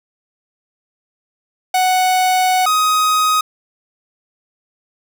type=tone pair in turn; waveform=45% pulse; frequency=741 / 1256 Hz; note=F#5 / D#6; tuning=+2 / +16 cents; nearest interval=major sixth; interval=914 cents; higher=second; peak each=-12 dBFS; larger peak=neither; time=1.74-2.66 / 2.66-3.41 s; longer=first; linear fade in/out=5 ms; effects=none